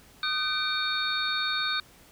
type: tone cluster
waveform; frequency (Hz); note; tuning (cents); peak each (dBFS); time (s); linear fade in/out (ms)
sine; 1234 / 1524 / 2347 / 3700 / 4393; D#6 / G6 / D7 / A#7 / C#8; -15 / -49 / -2 / -14 / -16; -33 / -31 / -37 / -30 / -33; 0.23-1.8; 2
effects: pink hiss -55 dBFS RMS until 2.11 s